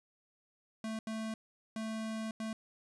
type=tone bursts at uneven times; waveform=square; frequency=220.7 Hz; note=A3; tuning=5 cents sharp; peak=-37 dBFS; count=4; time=0.84-0.99 / 1.07-1.34 / 1.76-2.31 / 2.4-2.53 s; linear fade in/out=2 ms; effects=resampled to 24000 Hz + 11-bit